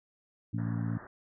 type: harmonic tone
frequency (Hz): 56.8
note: A#1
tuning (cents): -44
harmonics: 2 / 3 / 4 / 5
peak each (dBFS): -32 / -36 / -38 / -40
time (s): 0.53-0.98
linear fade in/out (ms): 10
type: low-pass noise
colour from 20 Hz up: white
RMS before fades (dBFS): -50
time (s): 0.58-1.07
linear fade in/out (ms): 2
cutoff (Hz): 1800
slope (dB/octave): 96
effects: none